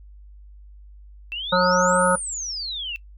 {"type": "exponential two-way sweep", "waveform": "sine", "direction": "up then down", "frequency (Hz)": [2637, 10548, 2637], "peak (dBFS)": -27, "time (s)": [1.32, 2.96], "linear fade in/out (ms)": 0, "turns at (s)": 2.1}
{"type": "harmonic tone", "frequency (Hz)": 181.3, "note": "F#3", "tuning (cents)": -35, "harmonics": [1, 3, 5, 7, 8], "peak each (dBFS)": [-24, -19, -23, -21, -24], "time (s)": [1.52, 2.16], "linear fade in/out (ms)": 10}
{"effects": ["noise-tail reverb RT60 0.1 s tail -20 dB re dry", "added 50 Hz sine -42 dBFS peak until 3.17 s"]}